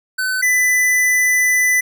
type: tone pair in turn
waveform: square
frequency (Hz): 1515 / 1997.1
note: F#6 / B6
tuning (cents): +40 / +19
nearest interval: perfect fourth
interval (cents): 479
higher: second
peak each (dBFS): -18 / -13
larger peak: second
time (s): 0.18-0.42 / 0.42-1.81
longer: second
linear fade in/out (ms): 10
effects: none